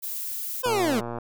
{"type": "noise", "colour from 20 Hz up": "violet", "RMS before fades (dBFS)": -32, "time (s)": [0.02, 0.63], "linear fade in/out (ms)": 20}
{"type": "linear sweep", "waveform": "25% pulse", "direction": "down", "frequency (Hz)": [523.3, 196], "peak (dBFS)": -18, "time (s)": [0.63, 1.01], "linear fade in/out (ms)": 20}
{"type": "click train", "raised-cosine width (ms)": 1, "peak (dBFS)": -19, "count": 63, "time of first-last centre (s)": [0.66, 1.185], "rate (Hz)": 118}
{"effects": []}